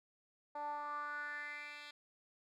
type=tone with band-pass filter sweep; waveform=10% pulse; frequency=293.7 Hz; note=D4; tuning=in tune; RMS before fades=-44 dBFS; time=0.55-1.91 s; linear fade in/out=5 ms; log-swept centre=770 to 3100 Hz; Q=5.2; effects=none